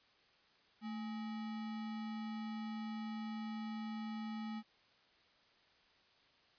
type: tone with sample-and-hold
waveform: sine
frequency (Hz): 220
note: A3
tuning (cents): 0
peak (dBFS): -40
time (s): 0.81-4.63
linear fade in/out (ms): 50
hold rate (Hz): 1050
effects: white hiss -69 dBFS RMS until 6.58 s + resampled to 11025 Hz